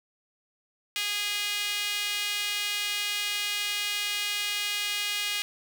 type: tone with high-pass filter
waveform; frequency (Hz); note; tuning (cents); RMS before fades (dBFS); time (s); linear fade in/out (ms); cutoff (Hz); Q
sawtooth; 411.5; G#4; -16; -30; 0.96-5.42; 0; 2700; 2
effects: none